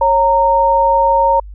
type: tone pair together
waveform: sine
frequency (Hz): 548.8 / 923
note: C#5 / A#5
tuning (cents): -17 / -17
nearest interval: major sixth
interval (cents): 900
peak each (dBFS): -14 / -10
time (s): 0.01-1.4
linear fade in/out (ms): 5
effects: added 50 Hz sine -29 dBFS peak until 1.54 s